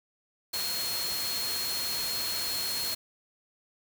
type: tone in noise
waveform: sine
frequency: 4270 Hz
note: C8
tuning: 34 cents sharp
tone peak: -32 dBFS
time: 0.53-2.95 s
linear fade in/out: 10 ms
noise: white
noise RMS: -34 dBFS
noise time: 0.53-2.95 s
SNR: -1 dB
effects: none